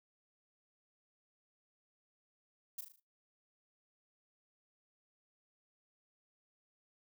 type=noise with echo; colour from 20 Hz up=violet; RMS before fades=-42 dBFS; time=2.78-2.81 s; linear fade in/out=5 ms; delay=38 ms; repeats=5; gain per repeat=-6 dB; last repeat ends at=3 s; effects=noise-tail reverb RT60 0.2 s tail -18 dB re dry